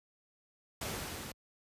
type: noise with level ramp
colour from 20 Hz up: pink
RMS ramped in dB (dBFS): -37 to -44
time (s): 0.81-1.32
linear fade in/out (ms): 5
effects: high-pass 60 Hz 12 dB/octave + resampled to 32000 Hz